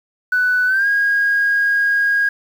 sine tone with pitch glide, 1491 to 1635.4 Hz, F#6 to G#6, +13 to -27 cents, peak -12 dBFS, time 0.32-2.29 s, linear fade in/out 5 ms, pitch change +160 cents, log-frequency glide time 0.66-0.87 s, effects tanh soft clip ceiling -9 dBFS + 7-bit

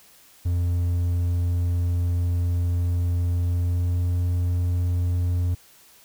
triangle tone with pitch glide, 87.31 to 88.17 Hz, F2 to F2, 0 to +17 cents, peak -18 dBFS, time 0.45-5.55 s, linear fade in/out 10 ms, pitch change +17 cents, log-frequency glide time 3.41-4.12 s, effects white hiss -53 dBFS RMS until 6.04 s

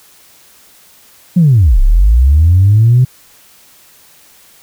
sine linear two-way sweep, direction down then up, 185 to 30.37 to 129.9 Hz, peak -3 dBFS, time 1.36-3.05 s, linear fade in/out 10 ms, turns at 1.8 s, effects tanh soft clip ceiling 0 dBFS + white hiss -44 dBFS RMS until 4.62 s

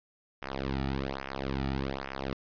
sawtooth tone with flanger, 67.4 Hz, C#2, 48 cents flat, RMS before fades -34 dBFS, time 0.42-2.33 s, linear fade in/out 0 ms, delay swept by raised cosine 0.23 to 1.93 ms, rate 1.2 Hz, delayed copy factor -1, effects resampled to 11025 Hz + 10-bit

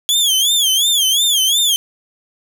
sawtooth tone with vibrato, 3322 Hz, G#7, in tune, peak -9 dBFS, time 0.09-1.76 s, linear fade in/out 0 ms, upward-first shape sine, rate 2.8 Hz, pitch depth 150 cents each way, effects none

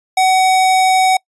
square tone, 752 Hz, F#5, 28 cents sharp, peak -10 dBFS, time 0.17-1.17 s, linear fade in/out 5 ms, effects noise-tail reverb RT60 0.1 s tail -26 dB re dry + resampled to 24000 Hz

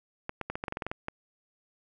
clicks, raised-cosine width 0.5 ms, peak -18 dBFS, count 12, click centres 0.294 / 0.413 / 0.5 / 0.555 / 0.639 / 0.682 / 0.724 / 0.771 / 0.822 / 0.866 / 0.915 / 1.084 s, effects none

